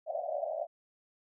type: band-pass noise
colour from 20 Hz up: white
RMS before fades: -35 dBFS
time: 0.06-0.67 s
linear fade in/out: 50 ms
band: 570 to 720 Hz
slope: 96 dB/octave
effects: none